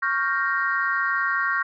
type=chord; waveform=sine; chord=G half-diminished seventh; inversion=second; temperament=equal; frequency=1108.7 / 1396.9 / 1568 / 1864.7 Hz; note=Db6 / F6 / G6 / Bb6; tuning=0 / 0 / 0 / 0 cents; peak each=-26 dBFS; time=0.02-1.63 s; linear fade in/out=10 ms; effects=tanh soft clip ceiling -10 dBFS